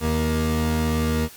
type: tone pair together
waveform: 30% pulse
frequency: 78.6 / 235.4 Hz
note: D#2 / A#3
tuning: +18 / +17 cents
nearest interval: octave + perfect fifth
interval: 1899 cents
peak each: -20 / -21 dBFS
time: 0-1.29 s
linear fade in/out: 50 ms
effects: white hiss -44 dBFS RMS until 1.36 s + Opus 48 kbps